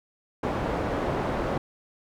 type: low-pass noise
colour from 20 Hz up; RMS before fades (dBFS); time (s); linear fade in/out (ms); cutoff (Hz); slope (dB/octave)
white; -28; 0.43-1.58; 5; 730; 12
effects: none